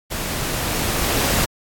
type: noise with level ramp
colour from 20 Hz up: pink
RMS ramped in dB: -26 to -18 dBFS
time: 0.1-1.46 s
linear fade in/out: 20 ms
effects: AAC 64 kbps